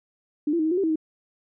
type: tone with pitch steps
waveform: sine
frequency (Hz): 297.4 / 339.2 / 312.4 / 317.7 / 357.1 / 391.5 / 321.7 / 314.2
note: D4 / E4 / D#4 / D#4 / F4 / G4 / E4 / D#4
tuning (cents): +22 / +50 / +7 / +36 / +39 / -2 / -42 / +17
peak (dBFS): -20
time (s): 0.47-0.958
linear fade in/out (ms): 5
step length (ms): 61
effects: none